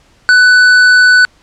sine tone with hard clipping, 1493 Hz, F#6, 15 cents sharp, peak -5 dBFS, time 0.29-1.25 s, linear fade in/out 0 ms, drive 9 dB, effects pink hiss -49 dBFS RMS until 1.42 s + low-pass 7000 Hz 12 dB/octave

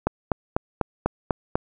click train, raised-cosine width 1 ms, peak -6 dBFS, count 7, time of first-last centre 0.07-1.555 s, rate 4.04 Hz, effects none

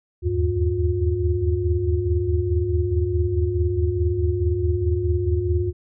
sine tone cluster, 77.2 / 81.9 / 99.3 / 357.2 Hz, D#2 / E2 / G2 / F4, -13 / -11 / +23 / +39 cents, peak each -24 dBFS, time 0.22-5.73 s, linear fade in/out 50 ms, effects none

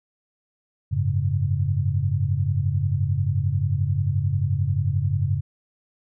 sine chord, F# suspended second, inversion none, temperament equal, 92.5 / 103.83 / 138.59 Hz, F#2 / G#2 / C#3, 0 / 0 / 0 cents, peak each -24 dBFS, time 0.91-5.41 s, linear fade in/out 20 ms, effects none

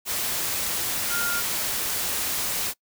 sine tone in noise, 1407 Hz, F6, 12 cents sharp, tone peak -26 dBFS, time 1.09-1.43 s, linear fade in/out 50 ms, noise white, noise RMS -27 dBFS, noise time 0.05-2.74 s, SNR -2 dB, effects noise-tail reverb RT60 0.1 s tail -23 dB re dry

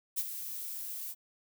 violet noise with ADSR envelope, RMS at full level -30 dBFS, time 0.16-1.15 s, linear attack 25 ms, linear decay 48 ms, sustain -10 dB, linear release 43 ms, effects none

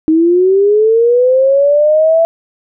sine linear sweep, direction up, 311.1 to 667 Hz, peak -6 dBFS, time 0.08-2.25 s, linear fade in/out 0 ms, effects none

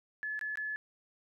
sine tone with dropouts, 1718 Hz, A6, 42 cents flat, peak -34 dBFS, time 0.23-0.76 s, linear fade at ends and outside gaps 0 ms, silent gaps 0.392-0.412 / 0.556-0.573 s, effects none

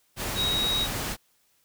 sine tone in noise, 3804 Hz, A#7, 34 cents sharp, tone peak -24 dBFS, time 0.35-0.88 s, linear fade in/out 50 ms, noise pink, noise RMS -31 dBFS, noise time 0.16-1.17 s, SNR +4 dB, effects white hiss -67 dBFS RMS until 1.64 s

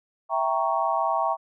sine chord, E diminished seventh, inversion none, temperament equal, 659.3 / 784 / 932.3 / 1108.7 Hz, E5 / G5 / Bb5 / Db6, 0 / 0 / 0 / 0 cents, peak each -27 dBFS, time 0.29-1.37 s, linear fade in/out 50 ms, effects none

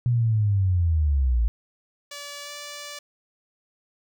sine linear sweep, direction down, 123.47 to 54.1 Hz, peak -18 dBFS, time 0.06-1.48 s, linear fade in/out 0 ms
5% pulse tone with pitch glide, 576 to 582.7 Hz, D5 to D5, -34 to -14 cents, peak -24 dBFS, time 2.11-2.99 s, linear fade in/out 5 ms, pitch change +20 cents, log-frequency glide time 2.43-2.51 s
effects none

